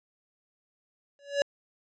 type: tone with exponential growth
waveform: square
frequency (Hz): 567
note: C#5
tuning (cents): +39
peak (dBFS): -20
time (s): 1.19-1.42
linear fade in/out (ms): 1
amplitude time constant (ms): 48
effects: resampled to 16000 Hz